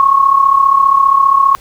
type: tone with amplitude modulation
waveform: sine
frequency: 1096 Hz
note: C#6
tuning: 20 cents flat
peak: -3 dBFS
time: 0-1.55 s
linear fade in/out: 0 ms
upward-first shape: sine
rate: 35 Hz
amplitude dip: 70%
effects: pink hiss -42 dBFS RMS until 1.6 s